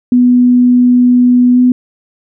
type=tone with pitch glide; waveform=sine; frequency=246.9 to 249.9 Hz; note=B3 to B3; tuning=0 to +21 cents; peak=-4 dBFS; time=0.12-1.72 s; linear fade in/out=2 ms; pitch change=+21 cents; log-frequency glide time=1.53-1.59 s; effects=none